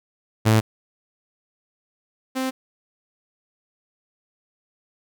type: tone pair in turn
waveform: sawtooth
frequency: 110 / 261.2 Hz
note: A2 / C4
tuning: 0 / -3 cents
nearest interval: octave + minor third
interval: 1497 cents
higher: second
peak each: -10 / -19 dBFS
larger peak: first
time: 0.45-0.61 / 2.35-2.51 s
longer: neither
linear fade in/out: 20 ms
effects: none